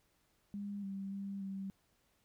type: tone with pitch steps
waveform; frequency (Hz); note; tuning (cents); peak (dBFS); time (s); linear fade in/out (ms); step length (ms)
sine; 202.5 / 195.2 / 197.7 / 194; G#3 / G3 / G3 / G3; -43 / -7 / +15 / -18; -39; 0.54-1.7; 0; 290
effects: pink hiss -75 dBFS RMS until 2.24 s